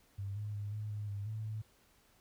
sine tone with pitch steps, 99 / 104.8 / 102.7 / 106.3 / 104.5 / 101.1 / 109.1 / 108.4 Hz, G2 / G#2 / G#2 / G#2 / G#2 / G#2 / A2 / A2, +18 / +16 / -19 / +41 / +11 / -46 / -14 / -25 cents, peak -37 dBFS, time 0.18-1.62 s, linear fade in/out 10 ms, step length 180 ms, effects pink hiss -68 dBFS RMS until 2.2 s

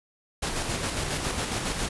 pink noise with tremolo, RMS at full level -28 dBFS, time 0.42-1.89 s, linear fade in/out 10 ms, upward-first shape square, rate 7.3 Hz, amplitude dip 35%, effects resampled to 24000 Hz

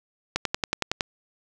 click train, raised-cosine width 0.2 ms, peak -6 dBFS, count 8, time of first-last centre 0.36-1.008 s, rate 10.8 Hz, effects none

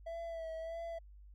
triangle tone with vibrato, 659 Hz, E5, 1 cent flat, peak -38 dBFS, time 0.06-0.99 s, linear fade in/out 10 ms, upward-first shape sine, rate 1.6 Hz, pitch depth 36 cents each way, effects added 50 Hz sine -53 dBFS peak until 1.34 s

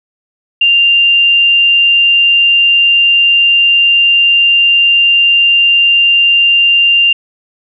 sine tone, 2789 Hz, F7, 3 cents flat, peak -5 dBFS, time 0.61-7.13 s, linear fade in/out 5 ms, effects none

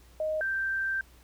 sine tone pair in turn, 622.3 / 1568.1 Hz, D#5 / G6, 0 / 0 cents, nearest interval octave + major third, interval 1600 cents, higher second, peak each -27 dBFS, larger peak neither, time 0.2-0.41 / 0.41-1.01 s, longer second, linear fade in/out 2 ms, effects added 60 Hz sine -54 dBFS peak until 1.23 s + pink hiss -60 dBFS RMS until 1.23 s

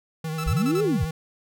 square tone with vibrato, 158.2 Hz, D#3, 29 cents sharp, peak -28 dBFS, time 0.24-1.11 s, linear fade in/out 5 ms, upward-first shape sine, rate 11 Hz, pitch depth 36 cents each way
sawtooth tone bursts, 1318.5 Hz, E6, in tune, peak -27 dBFS, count 5, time 0.38-0.809 s, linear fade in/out 5 ms, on 61 ms, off 31 ms
sine linear two-way sweep, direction up then down, 34.65 to 440 to 47.52 Hz, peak -20 dBFS, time 0.46-1.05 s, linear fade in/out 10 ms, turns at 0.83 s
effects none

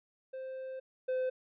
triangle tone pair in turn, 523.3 / 513.7 Hz, C5 / C5, 0 / -32 cents, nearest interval unison, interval 32 cents, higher first, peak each -37 / -28 dBFS, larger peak second, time 0.33-0.8 / 1.08-1.3 s, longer first, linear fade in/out 10 ms, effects resampled to 8000 Hz

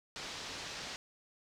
white low-pass noise, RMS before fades -44 dBFS, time 0.16-0.96 s, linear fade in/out 0 ms, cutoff 5700 Hz, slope 24 dB/octave, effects none

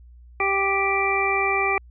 harmonic tone, 392 Hz, G4, in tune, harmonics 1 / 2 / 3 / 5 / 6, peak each -26 / -26 / -26 / -29 / -23 dBFS, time 0.4-1.78 s, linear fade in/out 2 ms, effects added 60 Hz sine -44 dBFS peak until 1.9 s

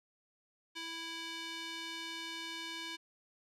square tone with band-pass filter, 329.6 Hz, E4, in tune, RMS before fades -43 dBFS, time 0.75-2.97 s, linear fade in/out 20 ms, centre 3300 Hz, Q 1.4, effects none

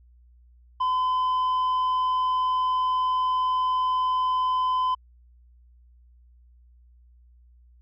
sine tone with tanh clipping, 1017 Hz, C6, 50 cents flat, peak -22 dBFS, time 0.8-4.95 s, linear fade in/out 10 ms, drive 4 dB, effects added 60 Hz sine -52 dBFS peak until 7.81 s

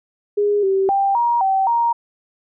sine tone with pitch steps, 411.4 / 386.4 / 789 / 947 / 771 / 937 Hz, G#4 / G4 / G5 / A#5 / G5 / A#5, -16 / -25 / +11 / +27 / -29 / +9 cents, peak -14 dBFS, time 0.37-1.93 s, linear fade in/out 10 ms, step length 260 ms, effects none

